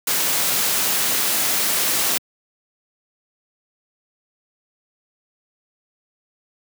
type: noise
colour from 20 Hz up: white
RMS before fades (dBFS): -20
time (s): 0.07-2.18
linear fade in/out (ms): 5
effects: high-pass 150 Hz 12 dB/octave